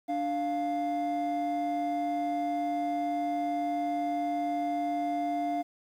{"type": "tone pair together", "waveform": "triangle", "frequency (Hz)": [293.7, 698.5], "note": ["D4", "F5"], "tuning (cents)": [0, 0], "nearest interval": "octave + minor third", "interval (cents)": 1500, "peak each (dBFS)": [-30, -27], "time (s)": [0.08, 5.63], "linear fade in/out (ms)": 20, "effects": ["tanh soft clip ceiling -19 dBFS", "10-bit"]}